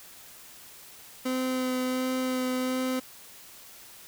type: tone with vibrato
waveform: 30% pulse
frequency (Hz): 256.2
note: C4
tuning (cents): -36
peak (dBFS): -24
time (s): 1.25-3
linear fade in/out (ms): 10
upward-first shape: sine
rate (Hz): 1.4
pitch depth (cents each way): 11
effects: white hiss -49 dBFS RMS until 4.07 s